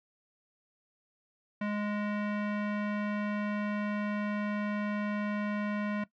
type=tone with low-pass filter; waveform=square; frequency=207.7 Hz; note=G#3; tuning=in tune; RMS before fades=-33 dBFS; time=1.61-6.04 s; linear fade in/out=5 ms; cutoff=2100 Hz; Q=1.7; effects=noise-tail reverb RT60 0.1 s tail -17 dB re dry